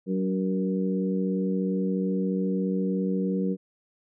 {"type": "harmonic tone with a mistuned harmonic", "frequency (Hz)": 94.3, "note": "F#2", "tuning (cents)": 33, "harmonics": [2, 3, 4, 5], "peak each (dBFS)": [-25, -32, -34, -32], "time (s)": [0.06, 3.57], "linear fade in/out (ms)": 50, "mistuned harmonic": 3, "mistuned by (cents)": 16, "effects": []}